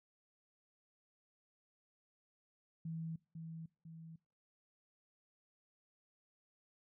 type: tone with echo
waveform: sine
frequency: 162.8 Hz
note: E3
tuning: 21 cents flat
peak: -40 dBFS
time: 2.85-3.16 s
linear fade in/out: 5 ms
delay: 500 ms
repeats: 2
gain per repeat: -5 dB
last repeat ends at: 4.16 s
effects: noise-tail reverb RT60 0.4 s tail -24 dB re dry